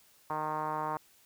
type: tone with low-pass filter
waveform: 5% pulse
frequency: 154.2 Hz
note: D#3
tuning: 15 cents flat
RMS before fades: -34 dBFS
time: 0.3-0.97 s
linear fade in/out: 2 ms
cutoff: 1000 Hz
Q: 3.9
effects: white hiss -63 dBFS RMS until 1.25 s